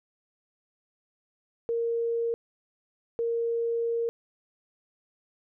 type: tone bursts at uneven times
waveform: sine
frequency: 464.6 Hz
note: A#4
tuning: 6 cents flat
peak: -25 dBFS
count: 2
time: 1.69-2.34 / 3.19-4.09 s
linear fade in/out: 0 ms
effects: none

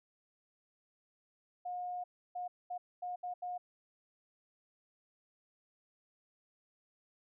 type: tone bursts at uneven times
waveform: sine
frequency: 718 Hz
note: F5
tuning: 48 cents sharp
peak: -37 dBFS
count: 6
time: 1.65-2.04 / 2.35-2.48 / 2.7-2.78 / 3.02-3.16 / 3.23-3.34 / 3.42-3.58 s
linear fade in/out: 10 ms
effects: none

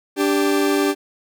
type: tone pair together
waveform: 40% pulse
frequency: 291.9 / 393.2 Hz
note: D4 / G4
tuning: -10 / +5 cents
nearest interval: perfect fourth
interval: 515 cents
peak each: -18 dBFS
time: 0.16-0.95 s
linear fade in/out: 50 ms
effects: none

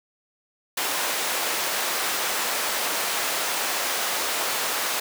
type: high-pass noise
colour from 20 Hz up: pink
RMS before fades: -26 dBFS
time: 0.77-5 s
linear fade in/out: 5 ms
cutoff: 610 Hz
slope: 12 dB/octave
effects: none

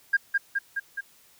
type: tone with echo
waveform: sine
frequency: 1613 Hz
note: G6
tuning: 49 cents sharp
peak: -16 dBFS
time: 0.13-0.17 s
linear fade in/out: 10 ms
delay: 210 ms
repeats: 4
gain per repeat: -3 dB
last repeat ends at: 1.01 s
effects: tanh soft clip ceiling -13 dBFS + white hiss -58 dBFS RMS until 1.39 s

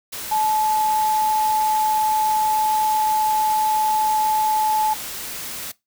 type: tone in noise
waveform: sine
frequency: 863 Hz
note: A5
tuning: 34 cents flat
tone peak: -17 dBFS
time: 0.31-4.94 s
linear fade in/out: 10 ms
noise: white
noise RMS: -31 dBFS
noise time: 0.12-5.72 s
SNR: +11 dB
effects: noise-tail reverb RT60 0.2 s tail -21 dB re dry

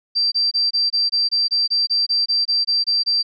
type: tone bursts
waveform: sine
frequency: 4699 Hz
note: D8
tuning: in tune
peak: -15 dBFS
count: 16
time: 0.15-3.23 s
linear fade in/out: 20 ms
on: 170 ms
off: 24 ms
effects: none

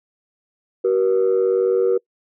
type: tone pair together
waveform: sine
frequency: 379.6 / 478.3 Hz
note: F#4 / A#4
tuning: +44 / +44 cents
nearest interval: major third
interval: 400 cents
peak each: -16 dBFS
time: 0.84-1.98 s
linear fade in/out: 10 ms
effects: noise-tail reverb RT60 0.1 s tail -24 dB re dry + tanh soft clip ceiling -10 dBFS

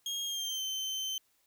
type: tone with pitch glide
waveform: 30% pulse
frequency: 3252 to 3091 Hz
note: G#7 to G7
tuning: -37 to -25 cents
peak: -31 dBFS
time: 0.06-1.18 s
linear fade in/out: 2 ms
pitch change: -88 cents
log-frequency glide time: 0.25-0.63 s
effects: white hiss -72 dBFS RMS until 1.46 s

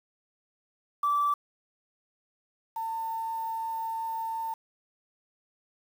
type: tone pair in turn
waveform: sine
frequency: 1161 / 901.4 Hz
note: D6 / A5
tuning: -20 / +42 cents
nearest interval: major third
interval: 438 cents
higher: first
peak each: -22 / -30 dBFS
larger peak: first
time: 1.03-1.34 / 2.76-4.54 s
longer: second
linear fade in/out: 5 ms
effects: tanh soft clip ceiling -18 dBFS + 8-bit

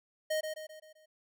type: tone with echo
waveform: square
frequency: 622.3 Hz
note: D#5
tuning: in tune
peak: -30 dBFS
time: 0.3-0.41 s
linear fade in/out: 10 ms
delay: 130 ms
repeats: 5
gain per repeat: -6 dB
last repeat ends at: 1.06 s
effects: none

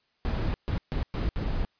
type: noise bursts at uneven times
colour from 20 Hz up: brown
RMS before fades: -28 dBFS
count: 5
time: 0.25-0.54 / 0.68-0.78 / 0.92-1.03 / 1.14-1.29 / 1.36-1.65 s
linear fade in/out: 0 ms
effects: white hiss -71 dBFS RMS until 1.79 s + resampled to 11025 Hz

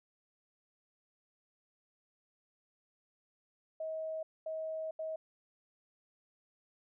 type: tone bursts at uneven times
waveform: sine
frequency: 636 Hz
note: D#5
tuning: 38 cents sharp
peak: -36 dBFS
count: 3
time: 3.8-4.23 / 4.46-4.91 / 4.99-5.16 s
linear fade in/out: 5 ms
effects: none

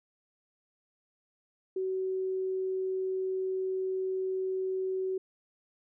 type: tone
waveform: sine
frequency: 376.9 Hz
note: F#4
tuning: 32 cents sharp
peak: -29 dBFS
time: 1.76-5.18 s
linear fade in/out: 5 ms
effects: none

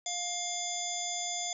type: harmonic tone with a mistuned harmonic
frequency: 705 Hz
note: F5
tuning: 16 cents sharp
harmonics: 1 / 3 / 5 / 7 / 9 / 10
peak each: -39 / -44 / -39 / -43 / -40 / -37 dBFS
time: 0.06-1.53 s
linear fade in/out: 2 ms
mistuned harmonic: 5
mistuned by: -35 cents
effects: none

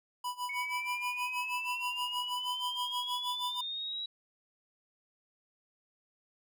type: tone with tremolo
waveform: square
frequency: 987.8 Hz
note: B5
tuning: in tune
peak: -33 dBFS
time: 0.24-3.61 s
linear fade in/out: 5 ms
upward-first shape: sine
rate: 6.3 Hz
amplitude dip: 90%
type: exponential sweep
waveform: sine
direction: up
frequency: 2217 to 3896 Hz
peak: -35 dBFS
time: 0.49-4.06 s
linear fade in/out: 5 ms
effects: none

